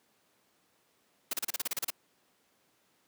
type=noise bursts; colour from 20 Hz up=white; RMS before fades=-32 dBFS; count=11; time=1.31-1.904 s; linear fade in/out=5 ms; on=24 ms; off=33 ms; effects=pink hiss -70 dBFS RMS until 3.07 s + high-pass 200 Hz 12 dB/octave